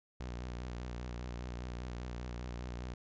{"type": "tone with vibrato", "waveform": "sawtooth", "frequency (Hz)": 60.8, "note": "B1", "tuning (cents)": -26, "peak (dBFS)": -36, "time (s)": [0.2, 2.94], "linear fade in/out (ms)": 5, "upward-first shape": "square", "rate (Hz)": 5, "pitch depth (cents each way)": 43, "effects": ["resampled to 16000 Hz"]}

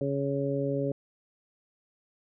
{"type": "harmonic tone", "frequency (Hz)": 139.4, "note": "C#3", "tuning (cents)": 10, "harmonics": [1, 2, 3, 4], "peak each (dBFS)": [-32, -32, -32, -32], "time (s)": [0.01, 0.92], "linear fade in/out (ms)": 2, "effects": []}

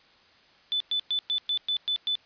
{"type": "tone bursts", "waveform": "sine", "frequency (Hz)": 3500, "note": "A7", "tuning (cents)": -10, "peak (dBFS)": -24, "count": 8, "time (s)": [0.72, 2.154], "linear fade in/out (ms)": 0, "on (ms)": 83, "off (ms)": 110, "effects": ["white hiss -58 dBFS RMS until 2.25 s", "resampled to 11025 Hz"]}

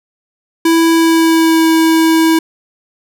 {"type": "tone with pitch glide", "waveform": "square", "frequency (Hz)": [329.6, 324.1], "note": ["E4", "E4"], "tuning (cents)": [0, -29], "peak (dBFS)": -8, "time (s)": [0.65, 2.39], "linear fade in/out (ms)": 5, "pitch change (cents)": -29, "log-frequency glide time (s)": [0.9, 1.68], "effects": []}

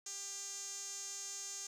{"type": "tone with band-pass filter", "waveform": "sawtooth", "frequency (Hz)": 396.9, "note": "G4", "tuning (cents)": 22, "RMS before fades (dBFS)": -45, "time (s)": [0.06, 1.67], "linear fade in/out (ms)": 5, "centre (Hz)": 6600, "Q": 6.4, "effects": ["12-bit"]}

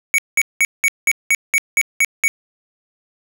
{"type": "tone bursts", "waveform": "square", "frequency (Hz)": 2239, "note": "C#7", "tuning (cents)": 17, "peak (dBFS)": -12, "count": 10, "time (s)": [0.14, 2.28], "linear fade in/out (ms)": 0, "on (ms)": 43, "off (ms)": 190, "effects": []}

